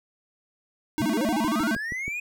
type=tone with vibrato; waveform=square; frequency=261.6 Hz; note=C4; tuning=in tune; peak=-24 dBFS; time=0.98-1.75 s; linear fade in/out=0 ms; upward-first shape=square; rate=13 Hz; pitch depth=290 cents each way
type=linear sweep; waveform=triangle; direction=up; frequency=83.1 to 2510 Hz; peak=-27 dBFS; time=1-2.2 s; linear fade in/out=5 ms
type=click train; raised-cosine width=3 ms; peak=-23 dBFS; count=6; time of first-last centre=1.29-2.08 s; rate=6.33 Hz
effects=none